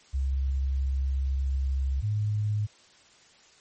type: tone pair in turn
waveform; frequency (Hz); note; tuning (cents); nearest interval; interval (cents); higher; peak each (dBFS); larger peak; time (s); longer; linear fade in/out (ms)
sine; 67.1 / 105.25; C2 / G#2; +44 / +24; minor sixth; 780; second; -24; neither; 0.13-2.02 / 2.02-2.67; first; 20
effects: white hiss -57 dBFS RMS until 3.6 s + MP3 32 kbps